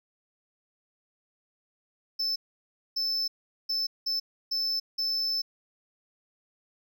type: tone bursts at uneven times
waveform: triangle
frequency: 5270 Hz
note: E8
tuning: 1 cent flat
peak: -25 dBFS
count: 6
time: 2.19-2.36 / 2.96-3.28 / 3.69-3.87 / 4.06-4.2 / 4.51-4.8 / 4.98-5.42 s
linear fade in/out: 10 ms
effects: none